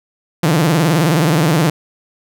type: tone with vibrato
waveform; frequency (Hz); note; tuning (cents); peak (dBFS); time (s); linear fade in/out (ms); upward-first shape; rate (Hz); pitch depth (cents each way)
sawtooth; 159.5; D#3; +43; -7; 0.43-1.7; 5; sine; 19; 180
effects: none